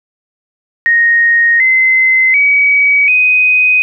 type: tone with pitch steps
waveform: sine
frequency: 1864.7 / 2057 / 2269 / 2503 Hz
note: A#6 / C7 / C#7 / D#7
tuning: 0 / -30 / +40 / +10 cents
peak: -6 dBFS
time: 0.86-3.82 s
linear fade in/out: 0 ms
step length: 740 ms
effects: none